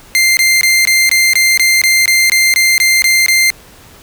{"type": "tone bursts", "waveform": "sawtooth", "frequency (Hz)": 2093, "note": "C7", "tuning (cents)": 0, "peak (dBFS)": -4, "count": 14, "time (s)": [0.15, 3.503], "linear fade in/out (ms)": 0, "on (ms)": 220, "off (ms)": 21, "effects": ["pink hiss -40 dBFS RMS until 4.02 s"]}